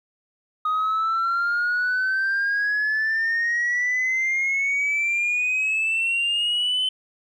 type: exponential sweep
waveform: sine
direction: up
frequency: 1244.5 to 3057 Hz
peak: -18 dBFS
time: 0.65-6.89 s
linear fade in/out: 5 ms
effects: tanh soft clip ceiling -18 dBFS + 10-bit